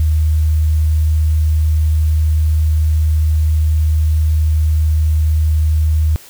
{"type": "tone", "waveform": "sine", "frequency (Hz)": 77.7, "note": "D#2", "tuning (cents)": -2, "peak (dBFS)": -10, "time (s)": [0, 6.16], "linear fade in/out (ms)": 0, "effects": ["white hiss -40 dBFS RMS until 6.29 s"]}